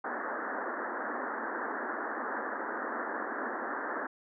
white band-pass noise, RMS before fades -36 dBFS, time 0.04-4.07 s, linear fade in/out 5 ms, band 220 to 1800 Hz, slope 96 dB/octave, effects none

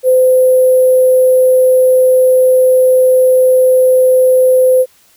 sine tone with sample-and-hold, 512 Hz, C5, 38 cents flat, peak -5 dBFS, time 0.03-4.86 s, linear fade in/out 50 ms, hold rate 11025 Hz, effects white hiss -49 dBFS RMS until 5.16 s

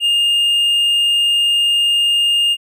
triangle tone, 2825 Hz, F7, 19 cents sharp, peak -10 dBFS, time 0-2.57 s, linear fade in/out 50 ms, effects none

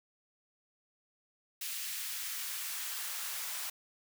white noise with high-pass filter sweep, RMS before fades -39 dBFS, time 1.61-3.7 s, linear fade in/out 5 ms, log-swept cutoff 2200 to 870 Hz, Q 0.95, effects none

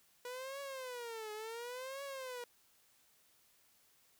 sawtooth tone with vibrato, 487.1 Hz, B4, 24 cents flat, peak -39 dBFS, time 0.25-2.44 s, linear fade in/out 2 ms, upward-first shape triangle, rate 0.7 Hz, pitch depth 250 cents each way, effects white hiss -70 dBFS RMS until 4.19 s

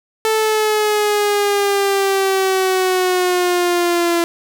sawtooth exponential sweep, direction down, 440.9 to 339.5 Hz, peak -10 dBFS, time 0.25-4.24 s, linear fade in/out 0 ms, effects 8-bit

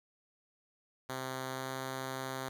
5% pulse tone with pitch glide, 130.81 to 131.8 Hz, C3 to C3, 0 to +13 cents, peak -26 dBFS, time 1.09-2.49 s, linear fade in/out 5 ms, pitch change +13 cents, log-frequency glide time 1.47-1.7 s, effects none

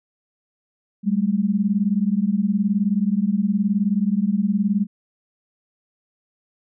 sine beating tone pair, 193.5 / 212.5 Hz, G3 / G#3, -22 / +40 cents, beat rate 19 Hz, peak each -20 dBFS, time 1.03-4.87 s, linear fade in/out 50 ms, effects none

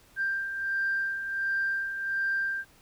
sine beating tone pair, 1581 / 1582.4 Hz, G6 / G6, +14 / +16 cents, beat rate 1.4 Hz, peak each -35 / -27 dBFS, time 0.16-2.65 s, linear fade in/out 50 ms, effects tanh soft clip ceiling -20 dBFS + pink hiss -59 dBFS RMS until 2.81 s

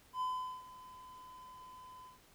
triangle tone with ADSR envelope, 1014 Hz, B5, 45 cents sharp, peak -31 dBFS, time 0.13-2.2 s, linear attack 81 ms, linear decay 410 ms, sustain -18 dB, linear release 150 ms, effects pink hiss -64 dBFS RMS until 2.34 s

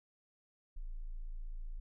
sine tone, 27.8 Hz, A0, 19 cents sharp, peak -39 dBFS, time 0.76-1.8 s, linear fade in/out 10 ms, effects none

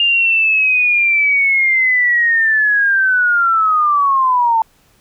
sine linear sweep, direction down, 2818 to 885 Hz, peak -10 dBFS, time 0-4.62 s, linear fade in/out 2 ms, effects pink hiss -54 dBFS RMS until 5 s

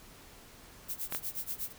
violet noise with tremolo, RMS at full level -35 dBFS, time 0.88-1.73 s, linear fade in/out 20 ms, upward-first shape sine, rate 8.3 Hz, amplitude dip 95%
clicks, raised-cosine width 0.3 ms, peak -20 dBFS, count 2, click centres 1.124 / 1.149 s
effects pink hiss -54 dBFS RMS until 1.78 s

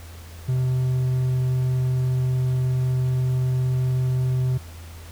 triangle tone, 128.2 Hz, C3, 35 cents flat, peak -17 dBFS, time 0.48-4.58 s, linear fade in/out 10 ms, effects added 83 Hz sine -38 dBFS peak until 5.11 s + pink hiss -46 dBFS RMS until 5.11 s

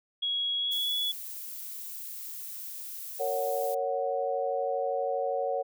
sine tone with pitch glide, 3322 to 3398 Hz, G#7 to G#7, 0 to +39 cents, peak -27 dBFS, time 0.22-1.12 s, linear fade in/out 10 ms, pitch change +39 cents, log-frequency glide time 0.57-0.93 s
violet noise, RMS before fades -40 dBFS, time 0.71-3.75 s, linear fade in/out 10 ms
sine chord, F# major, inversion first, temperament just, 462.5 / 555 / 740 Hz, A#4 / C#5 / F#5, -14 / +2 / 0 cents, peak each -33 / -30 / -32 dBFS, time 3.19-5.63 s, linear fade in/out 20 ms
effects none

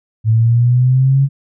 sine linear sweep, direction up, 109.2 to 139.4 Hz, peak -8 dBFS, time 0.24-1.29 s, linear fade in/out 50 ms, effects none

